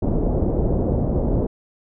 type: low-pass noise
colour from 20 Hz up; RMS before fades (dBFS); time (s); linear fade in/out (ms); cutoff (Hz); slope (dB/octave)
pink; -20; 0.02-1.47; 5; 600; 24
effects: none